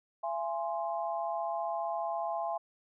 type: chord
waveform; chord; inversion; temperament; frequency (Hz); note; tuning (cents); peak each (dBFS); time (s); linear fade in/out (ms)
sine; E augmented; none; equal with one note detuned; 675.8 / 830.6 / 1046.5; E5 / G#5 / B#5; +43 / 0 / 0; -34 / -36 / -39; 0.23-2.58; 10
effects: none